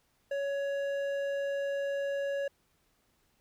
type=tone with hard clipping; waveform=triangle; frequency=559 Hz; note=C#5; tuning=14 cents sharp; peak=-32 dBFS; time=0.31-2.48 s; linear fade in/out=5 ms; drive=12 dB; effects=pink hiss -72 dBFS RMS until 3.4 s